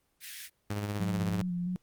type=high-pass noise; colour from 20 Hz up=pink; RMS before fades=-43 dBFS; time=0.2-0.5 s; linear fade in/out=50 ms; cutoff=1700 Hz; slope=48 dB/octave
type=tone with tremolo; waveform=sawtooth; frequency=103.1 Hz; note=G#2; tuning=12 cents flat; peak=-26 dBFS; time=0.7-1.42 s; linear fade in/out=5 ms; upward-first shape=sine; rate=16 Hz; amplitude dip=45%
type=tone with vibrato; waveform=sine; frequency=178.7 Hz; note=F3; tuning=40 cents sharp; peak=-30 dBFS; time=1-1.76 s; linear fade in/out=0 ms; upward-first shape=square; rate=3 Hz; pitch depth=28 cents each way
effects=pink hiss -74 dBFS RMS until 1.82 s + Opus 24 kbps